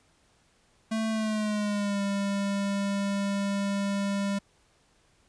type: tone with pitch glide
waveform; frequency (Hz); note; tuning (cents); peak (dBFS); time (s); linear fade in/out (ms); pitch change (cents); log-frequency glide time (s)
square; 221.2 to 199.36; A3 to G3; +9 to +29; -27; 0.91-4.39; 10; -180; 1.1-2.01
effects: pink hiss -65 dBFS RMS until 5.28 s + resampled to 22050 Hz